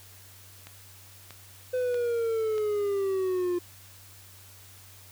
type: click train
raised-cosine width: 0.2 ms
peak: -26 dBFS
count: 4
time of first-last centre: 0.67-2.581 s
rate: 1.57 Hz
type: exponential sweep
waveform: triangle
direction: down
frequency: 509 to 349.8 Hz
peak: -23 dBFS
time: 1.73-3.59 s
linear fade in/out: 10 ms
effects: added 96 Hz sine -53 dBFS peak until 5.11 s + white hiss -52 dBFS RMS until 5.11 s